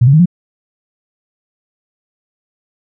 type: tone with pitch steps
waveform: sine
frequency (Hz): 120.9 / 137.28 / 155.88 / 177.01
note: B2 / C#3 / D#3 / F3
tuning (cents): -36 / -16 / +4 / +24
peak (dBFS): -4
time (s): 0.01-0.258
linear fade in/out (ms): 10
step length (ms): 62
effects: none